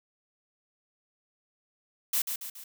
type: noise with echo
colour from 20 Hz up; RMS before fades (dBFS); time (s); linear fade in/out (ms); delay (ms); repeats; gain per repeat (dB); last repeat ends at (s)
blue; -27; 2.13-2.22; 5; 140; 3; -6; 2.64
effects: none